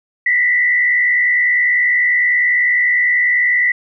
sine tone with frequency modulation, 1975.5 Hz, B6, in tune, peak -11 dBFS, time 0.26-3.72 s, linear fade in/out 5 ms, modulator 69.4 Hz, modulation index 0.85, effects none

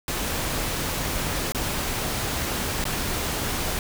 pink noise with dropouts, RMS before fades -27 dBFS, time 0.08-3.79 s, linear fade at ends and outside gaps 1 ms, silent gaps 1.521-1.547 / 2.841-2.853 s, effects none

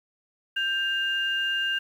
sine tone pair together, 1577.1 / 2810 Hz, G6 / F7, +10 / +10 cents, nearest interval minor seventh, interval 1000 cents, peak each -26 dBFS, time 0.56-1.79 s, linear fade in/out 10 ms, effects tanh soft clip ceiling -16 dBFS + 9-bit

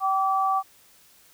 sine tone pair together, 771 / 1156.4 Hz, G5 / D6, -29 / -27 cents, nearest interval perfect fifth, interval 702 cents, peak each -23 dBFS, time 0-0.63 s, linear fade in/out 50 ms, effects white hiss -56 dBFS RMS until 1.33 s

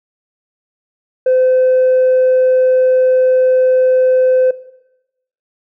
triangle tone with tanh clipping, 513 Hz, C5, 34 cents flat, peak -9 dBFS, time 1.26-4.51 s, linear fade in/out 5 ms, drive 6 dB, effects noise-tail reverb RT60 0.9 s tail -17 dB re dry

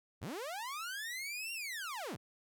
sawtooth linear two-way sweep, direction up then down, 58.27 to 2794 to 58.27 Hz, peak -36 dBFS, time 0.21-2.17 s, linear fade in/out 20 ms, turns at 1.53 s, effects none

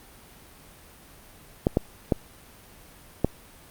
clicks, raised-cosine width 2 ms, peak -6 dBFS, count 4, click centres 1.669 / 1.771 / 2.122 / 3.246 s, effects pink hiss -50 dBFS RMS until 3.7 s + Opus 32 kbps

